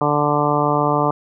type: harmonic tone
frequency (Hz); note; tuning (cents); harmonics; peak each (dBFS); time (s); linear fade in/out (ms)
147.2; D3; +4; 1 / 2 / 3 / 4 / 5 / 6 / 7 / 8; -23 / -23 / -23 / -23 / -23 / -23 / -23 / -23; 0.01-1.11; 2
effects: none